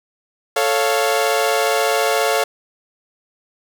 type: chord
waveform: sawtooth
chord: A augmented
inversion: none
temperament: equal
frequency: 440 / 554.4 / 698.5 Hz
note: A4 / C#5 / E#5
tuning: 0 / 0 / 0 cents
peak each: -16 dBFS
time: 0.56-2.44 s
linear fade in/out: 5 ms
effects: none